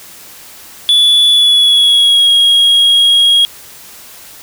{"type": "tone with pitch glide", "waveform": "triangle", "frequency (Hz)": [3440, 3287], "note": ["A7", "G#7"], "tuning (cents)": [-40, -19], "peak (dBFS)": -4, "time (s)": [0.89, 3.45], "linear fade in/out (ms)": 0, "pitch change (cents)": -79, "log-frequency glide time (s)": [1.3, 2.32], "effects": ["white hiss -35 dBFS RMS until 4.42 s"]}